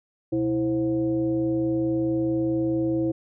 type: tone with frequency modulation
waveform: sine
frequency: 327.7 Hz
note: E4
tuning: 10 cents flat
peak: -21 dBFS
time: 0.32-3.12 s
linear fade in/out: 10 ms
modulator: 200 Hz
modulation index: 0.69
effects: none